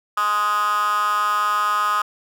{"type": "tone with high-pass filter", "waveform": "10% pulse", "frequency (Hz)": 208.1, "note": "G#3", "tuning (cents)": 4, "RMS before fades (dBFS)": -20, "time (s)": [0.17, 2.02], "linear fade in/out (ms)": 5, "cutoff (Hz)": 1200, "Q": 8.6, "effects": []}